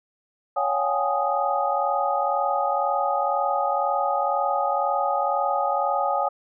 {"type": "tone cluster", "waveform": "sine", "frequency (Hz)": [560, 721, 803, 845, 1244], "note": ["C#5", "F#5", "G5", "G#5", "D#6"], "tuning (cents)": [18, -45, 41, 30, -1], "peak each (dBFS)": -27, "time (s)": [0.56, 6.29], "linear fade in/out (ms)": 10, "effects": []}